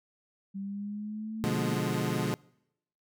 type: linear sweep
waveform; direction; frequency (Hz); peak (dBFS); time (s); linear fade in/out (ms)
sine; up; 194.5 to 233.1; -34; 0.54-1.78; 20
type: chord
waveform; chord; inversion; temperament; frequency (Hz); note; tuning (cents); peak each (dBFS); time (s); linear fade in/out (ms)
25% pulse; B diminished seventh; none; equal; 123.47 / 146.83 / 174.61 / 207.7; B2 / D3 / F3 / Ab3; 0 / 0 / 0 / 0; -30; 1.44-2.34; 0
effects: noise-tail reverb RT60 0.8 s tail -25 dB re dry